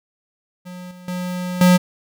square tone with level steps, 180.3 Hz, F#3, 45 cents flat, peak -33 / -39 / -24 / -10 dBFS, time 0.65-1.78 s, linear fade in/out 20 ms, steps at 0.91 / 1.08 / 1.61 s, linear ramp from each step 2 ms, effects none

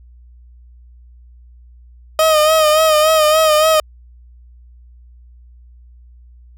30% pulse tone with vibrato, 622.3 Hz, D#5, in tune, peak -7 dBFS, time 2.19-3.8 s, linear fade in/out 2 ms, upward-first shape sine, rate 3.5 Hz, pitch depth 48 cents each way, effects added 60 Hz sine -40 dBFS peak until 6.57 s

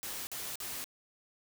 white noise bursts, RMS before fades -40 dBFS, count 3, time 0.03-0.842 s, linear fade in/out 0 ms, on 240 ms, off 46 ms, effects none

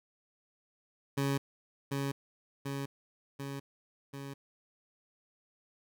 20% pulse tone with echo, 138.59 Hz, C#3, in tune, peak -24 dBFS, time 1.17-1.38 s, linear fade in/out 10 ms, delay 740 ms, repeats 4, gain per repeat -3 dB, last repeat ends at 4.34 s, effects none

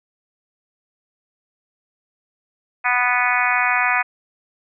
harmonic tone, 246.9 Hz, B3, in tune, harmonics 3 / 4 / 5 / 6 / 7 / 8 / 9 / 10, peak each -24 / -24 / -24 / -24 / -24 / -24 / -24 / -24 dBFS, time 2.84-4.03 s, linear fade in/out 20 ms, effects none

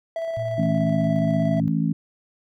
triangle tone with tremolo, 659.3 Hz, E5, in tune, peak -22 dBFS, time 0.16-1.6 s, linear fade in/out 2 ms, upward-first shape square, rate 17 Hz, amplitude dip 25%
sine tone with pitch glide, 114.6 to 115.33 Hz, A#2 to A#2, -29 to -18 cents, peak -28 dBFS, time 0.37-1.68 s, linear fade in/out 0 ms, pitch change +11 cents, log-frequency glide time 1.19-1.49 s
harmonic tone, 54.7 Hz, A1, 9 cents flat, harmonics 3 / 4 / 5, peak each -22 / -24 / -26 dBFS, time 0.58-1.93 s, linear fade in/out 5 ms
effects none

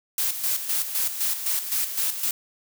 blue noise with tremolo, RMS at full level -24 dBFS, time 0.18-2.31 s, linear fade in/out 2 ms, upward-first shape square, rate 3.9 Hz, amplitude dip 60%, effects none

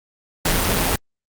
pink noise with amplitude modulation, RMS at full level -17 dBFS, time 0.45-0.96 s, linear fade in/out 5 ms, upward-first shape sine, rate 176 Hz, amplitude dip 50%, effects Opus 48 kbps

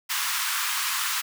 pink high-pass noise, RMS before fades -27 dBFS, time 0.09-1.22 s, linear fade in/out 20 ms, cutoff 1000 Hz, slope 48 dB/octave, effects none

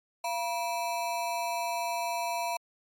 square ring-modulated tone, 825 Hz, G#5, 12 cents flat, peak -27 dBFS, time 0.24-2.57 s, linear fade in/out 5 ms, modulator 138 Hz, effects MP3 64 kbps

